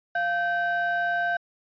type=ring-modulated tone; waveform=triangle; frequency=1125 Hz; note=C#6; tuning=25 cents sharp; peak=-17 dBFS; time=0.15-1.37 s; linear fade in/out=5 ms; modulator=428 Hz; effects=tanh soft clip ceiling -16 dBFS + resampled to 11025 Hz